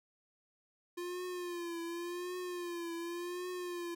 square tone with vibrato, 349.2 Hz, F4, in tune, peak -39 dBFS, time 0.97-3.95 s, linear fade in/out 10 ms, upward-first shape triangle, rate 0.89 Hz, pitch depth 73 cents each way, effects none

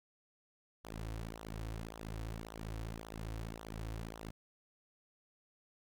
sawtooth tone with flanger, 55 Hz, A1, in tune, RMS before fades -44 dBFS, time 0.84-4.31 s, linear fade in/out 10 ms, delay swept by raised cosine 0.41 to 5.01 ms, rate 1.8 Hz, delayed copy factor -0.8, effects none

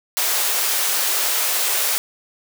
white high-pass noise, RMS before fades -20 dBFS, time 0.17-1.98 s, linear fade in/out 0 ms, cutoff 420 Hz, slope 24 dB/octave, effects none

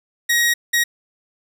sawtooth tone bursts at uneven times, 1891 Hz, A#6, 24 cents sharp, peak -11 dBFS, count 2, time 0.29-0.54 / 0.73-0.84 s, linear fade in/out 10 ms, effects none

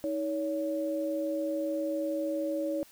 sine tone pair together, 316.3 / 563.6 Hz, D#4 / C#5, +29 / +29 cents, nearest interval minor seventh, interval 1000 cents, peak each -32 / -31 dBFS, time 0.04-2.83 s, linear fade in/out 0 ms, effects white hiss -57 dBFS RMS until 2.91 s

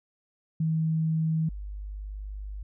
sine tone pair in turn, 159.9 / 50.37 Hz, D#3 / G1, +48 / +48 cents, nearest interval octave + minor sixth, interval 2000 cents, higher first, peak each -23 / -34 dBFS, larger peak first, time 0.6-1.49 / 1.49-2.63 s, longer second, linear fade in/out 5 ms, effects none

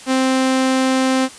sawtooth tone, 261.6 Hz, C4, in tune, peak -10 dBFS, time 0.06-1.29 s, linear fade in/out 50 ms, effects white hiss -38 dBFS RMS until 1.38 s + resampled to 22050 Hz

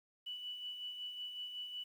sine tone with tremolo, 2963 Hz, F#7, 2 cents sharp, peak -40 dBFS, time 0.26-1.84 s, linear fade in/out 10 ms, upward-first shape sine, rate 5.4 Hz, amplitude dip 45%, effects 11-bit

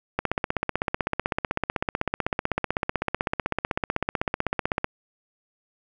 click train, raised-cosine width 0.5 ms, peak -8 dBFS, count 75, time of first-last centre 0.19-4.844 s, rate 15.9 Hz, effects none

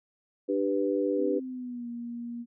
sine chord, G major, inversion second, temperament equal with one note detuned, 296.7 / 392 / 493.9 Hz, D4 / G4 / B4, +18 / 0 / 0 cents, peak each -29 dBFS, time 0.48-1.4 s, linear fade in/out 20 ms
sine tone with pitch glide, 261.6 to 237.1 Hz, C4 to A#3, 0 to +30 cents, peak -34 dBFS, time 1.16-2.46 s, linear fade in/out 50 ms, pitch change -170 cents, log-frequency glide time 1.4-1.88 s
effects none

